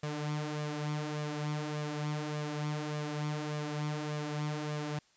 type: tone with flanger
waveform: sawtooth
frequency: 150 Hz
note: D3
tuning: 37 cents sharp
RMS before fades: -36 dBFS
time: 0.03-4.99 s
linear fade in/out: 5 ms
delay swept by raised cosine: 1.7 to 5.8 ms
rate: 1.7 Hz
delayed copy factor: +0.55
effects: white hiss -67 dBFS RMS until 5.16 s + resampled to 16000 Hz